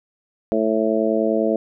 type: harmonic tone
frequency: 110 Hz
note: A2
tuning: in tune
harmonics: 2 / 3 / 4 / 5 / 6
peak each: -23 / -23 / -23 / -23 / -23 dBFS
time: 0.52-1.56 s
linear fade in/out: 0 ms
effects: none